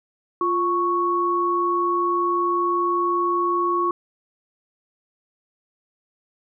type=tone pair together; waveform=sine; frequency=349.2 / 1108.7 Hz; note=F4 / C#6; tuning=0 / 0 cents; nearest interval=octave + minor sixth; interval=2000 cents; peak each=-23 / -20 dBFS; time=0.41-3.91 s; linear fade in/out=2 ms; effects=none